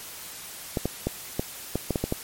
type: clicks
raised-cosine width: 2 ms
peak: -11 dBFS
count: 9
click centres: 0.772 / 0.856 / 1.07 / 1.395 / 1.756 / 1.907 / 1.958 / 2.04 / 2.124 s
effects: white hiss -40 dBFS RMS until 2.23 s + MP3 64 kbps